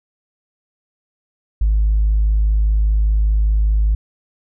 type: tone with tanh clipping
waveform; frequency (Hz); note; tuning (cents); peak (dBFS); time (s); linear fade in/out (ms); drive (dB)
triangle; 52.5; G#1; +19; -12; 1.61-3.95; 5; 5
effects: none

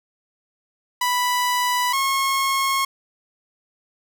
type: tone pair in turn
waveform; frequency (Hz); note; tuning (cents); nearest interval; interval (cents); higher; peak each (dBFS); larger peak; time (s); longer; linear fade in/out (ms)
sawtooth; 987.8 / 1086.1; B5 / C#6; 0 / -36; major second; 164; second; -15; neither; 1.01-1.93 / 1.93-2.85; neither; 5
effects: none

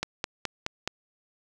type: click train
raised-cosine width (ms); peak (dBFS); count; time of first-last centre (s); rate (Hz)
0.2; -11; 5; 0.03-0.876; 4.73
effects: none

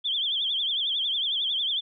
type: tone with vibrato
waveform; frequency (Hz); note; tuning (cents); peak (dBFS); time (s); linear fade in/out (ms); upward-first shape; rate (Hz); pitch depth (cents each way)
sine; 3322; G#7; 0; -24; 0.04-1.81; 20; triangle; 11; 150
effects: none

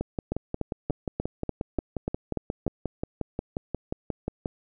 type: two click trains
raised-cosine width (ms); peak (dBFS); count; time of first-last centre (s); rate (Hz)
2; -15 / -14; 26 / 9; 0.01-4.458 / 0.32-2.666; 5.62 / 3.41
effects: none

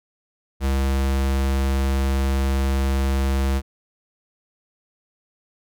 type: tone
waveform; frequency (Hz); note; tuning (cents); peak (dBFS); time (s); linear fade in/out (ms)
square; 67.5; C#2; -45; -19; 0.6-3.62; 50
effects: none

